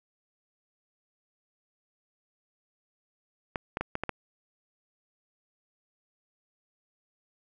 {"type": "clicks", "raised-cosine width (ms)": 0.5, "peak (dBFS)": -15, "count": 6, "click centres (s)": [3.558, 3.771, 3.81, 3.954, 4.036, 4.093], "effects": []}